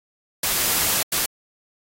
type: noise bursts at uneven times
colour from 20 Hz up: white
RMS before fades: -21 dBFS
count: 2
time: 0.43-1.03 / 1.12-1.26 s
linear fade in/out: 5 ms
effects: AAC 48 kbps